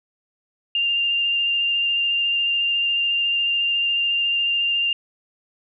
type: tone with vibrato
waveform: sine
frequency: 2794 Hz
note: F7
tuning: in tune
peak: -18 dBFS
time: 0.75-4.93 s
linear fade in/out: 2 ms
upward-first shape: sine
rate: 14 Hz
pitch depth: 12 cents each way
effects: none